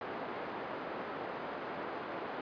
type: band-pass noise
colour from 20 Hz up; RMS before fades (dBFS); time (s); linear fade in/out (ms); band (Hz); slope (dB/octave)
pink; -41; 0.01-2.41; 2; 340 to 1400; 12
effects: resampled to 11025 Hz